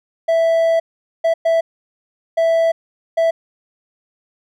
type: tone bursts at uneven times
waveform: triangle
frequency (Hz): 659.3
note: E5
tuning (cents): 0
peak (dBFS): -10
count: 5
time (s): 0.28-0.8 / 1.24-1.34 / 1.45-1.61 / 2.37-2.72 / 3.17-3.31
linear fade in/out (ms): 10
effects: none